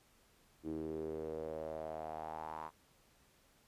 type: tone with band-pass filter sweep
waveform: sawtooth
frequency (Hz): 78.9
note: D#2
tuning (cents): +25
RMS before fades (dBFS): -43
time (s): 0.63-2.71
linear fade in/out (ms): 50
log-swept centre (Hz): 320 to 1000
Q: 5.2
effects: pink hiss -69 dBFS RMS until 3.67 s + resampled to 32000 Hz